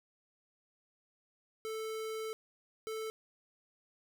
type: tone bursts at uneven times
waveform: square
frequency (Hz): 440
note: A4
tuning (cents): 0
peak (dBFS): -38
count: 2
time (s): 1.65-2.33 / 2.87-3.1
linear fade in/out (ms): 0
effects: none